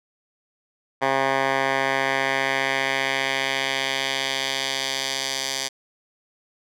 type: tone with band-pass filter sweep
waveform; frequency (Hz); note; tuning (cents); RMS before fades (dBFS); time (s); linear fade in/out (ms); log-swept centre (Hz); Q
10% pulse; 134.9; C#3; -47; -24; 1.01-5.69; 20; 1200 to 5200; 1.3
effects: none